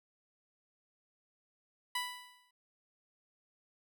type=tone with exponential decay; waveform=15% pulse; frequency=989 Hz; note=B5; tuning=2 cents sharp; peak=-25 dBFS; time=1.95-2.51 s; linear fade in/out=5 ms; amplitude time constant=120 ms; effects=none